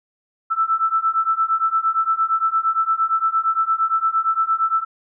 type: beating tone pair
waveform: sine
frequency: 1318.5 / 1327.2 Hz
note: E6 / E6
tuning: 0 / +11 cents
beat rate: 8.7 Hz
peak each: -20 / -19 dBFS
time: 0.5-4.85 s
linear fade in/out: 20 ms
effects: none